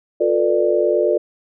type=chord; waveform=sine; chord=B half-diminished seventh; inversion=second; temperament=just; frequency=355.6 / 444.5 / 493.9 / 592.7 Hz; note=F4 / A4 / B4 / D5; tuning=+31 / +18 / 0 / +16 cents; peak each=-19 / -19 / -22 / -18 dBFS; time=0.2-1.18 s; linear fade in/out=10 ms; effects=none